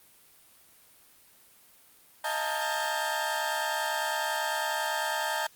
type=tone cluster; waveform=30% pulse; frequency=624 / 692 / 868 / 918 / 1592 Hz; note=D#5 / F5 / A5 / A#5 / G6; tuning=+5 / -16 / -24 / -27 / +26 cents; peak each=-33 / -37 / -31 / -31 / -32 dBFS; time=2.24-5.47 s; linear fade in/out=5 ms; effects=white hiss -58 dBFS RMS until 5.55 s + Opus 32 kbps